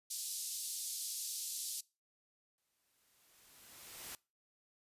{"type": "band-pass noise", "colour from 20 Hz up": "white", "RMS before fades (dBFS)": -42, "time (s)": [0.1, 1.81], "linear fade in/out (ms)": 10, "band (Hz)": [4100, 12000], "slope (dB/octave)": 24}
{"type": "noise with exponential growth", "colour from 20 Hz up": "white", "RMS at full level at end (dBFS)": -45, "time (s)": [2.58, 4.15], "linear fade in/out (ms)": 1, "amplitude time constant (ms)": 340}
{"effects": ["noise-tail reverb RT60 0.3 s tail -23 dB re dry", "resampled to 32000 Hz"]}